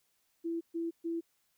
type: tone bursts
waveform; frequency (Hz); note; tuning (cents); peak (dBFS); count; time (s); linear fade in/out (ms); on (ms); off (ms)
sine; 333.7; E4; +21; -32; 3; 0.44-1.21; 20; 170; 130
effects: white hiss -75 dBFS RMS until 1.57 s